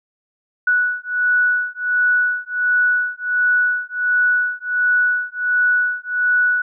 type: beating tone pair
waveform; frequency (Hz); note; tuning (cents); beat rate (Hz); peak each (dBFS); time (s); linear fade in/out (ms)
sine; 1474 / 1475.4; F#6 / F#6; -7 / -5; 1.4; -18; 0.67-6.62; 5
effects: none